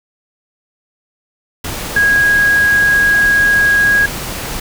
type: tone in noise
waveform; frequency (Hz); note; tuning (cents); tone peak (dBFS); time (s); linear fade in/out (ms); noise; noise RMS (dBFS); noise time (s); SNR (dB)
sine; 1647; G#6; -15; -8; 1.96-4.06; 5; pink; -23; 1.64-4.6; +12
effects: none